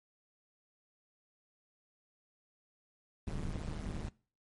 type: noise with amplitude modulation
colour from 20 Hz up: brown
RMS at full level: -35 dBFS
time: 3.27-4.09 s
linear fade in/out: 5 ms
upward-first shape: sine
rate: 154 Hz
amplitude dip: 95%
effects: noise-tail reverb RT60 0.4 s tail -22 dB re dry + MP3 48 kbps